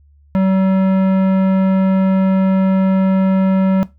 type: tone with tanh clipping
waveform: sine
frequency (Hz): 190.4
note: F#3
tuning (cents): +50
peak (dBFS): -13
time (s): 0.35-3.83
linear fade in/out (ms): 0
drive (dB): 16
effects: noise-tail reverb RT60 0.2 s tail -17 dB re dry + added 72 Hz sine -46 dBFS peak until 3.98 s